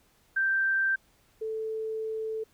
sine tone pair in turn, 1568 / 440 Hz, G6 / A4, 0 / 0 cents, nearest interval octave + minor seventh, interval 2200 cents, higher first, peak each -23 / -30 dBFS, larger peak first, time 0.36-0.96 / 1.41-2.44 s, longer second, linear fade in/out 10 ms, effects pink hiss -65 dBFS RMS until 2.53 s

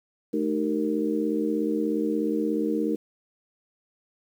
harmonic tone with a mistuned harmonic, 76.8 Hz, D#2, 22 cents flat, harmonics 3 / 4 / 5 / 6, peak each -29 / -26 / -32 / -29 dBFS, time 0.33-2.96 s, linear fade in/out 10 ms, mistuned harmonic 3, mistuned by -110 cents, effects 9-bit

